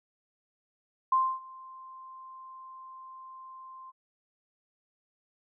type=tone with ADSR envelope; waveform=sine; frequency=1046.5 Hz; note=C6; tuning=in tune; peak=-20 dBFS; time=1.12-3.92 s; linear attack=5 ms; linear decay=270 ms; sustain=-24 dB; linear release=28 ms; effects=none